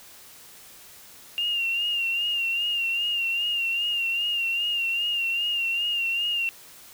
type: tone with vibrato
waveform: sine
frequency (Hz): 2789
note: F7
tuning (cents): -3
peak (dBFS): -23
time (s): 1.38-6.49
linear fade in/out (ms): 0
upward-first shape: sine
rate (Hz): 2.5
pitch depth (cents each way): 48
effects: white hiss -48 dBFS RMS until 6.93 s